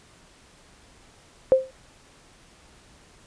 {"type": "tone with exponential decay", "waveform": "sine", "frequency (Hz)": 524, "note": "C5", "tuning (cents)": 2, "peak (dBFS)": -9, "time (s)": [1.52, 1.71], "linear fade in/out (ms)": 0, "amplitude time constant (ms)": 41, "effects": ["pink hiss -54 dBFS RMS until 3.26 s", "resampled to 22050 Hz"]}